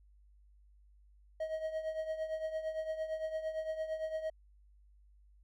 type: tone with tremolo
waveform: triangle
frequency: 633 Hz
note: D#5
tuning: 30 cents sharp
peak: -30 dBFS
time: 1.4-4.3 s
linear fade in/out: 5 ms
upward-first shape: triangle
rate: 8.8 Hz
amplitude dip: 75%
effects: added 50 Hz sine -60 dBFS peak until 5.43 s